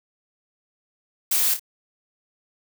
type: noise with echo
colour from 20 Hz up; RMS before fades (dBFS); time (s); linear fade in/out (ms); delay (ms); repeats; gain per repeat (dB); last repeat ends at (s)
blue; -21; 1.31-1.54; 5; 28; 2; -8; 1.596
effects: none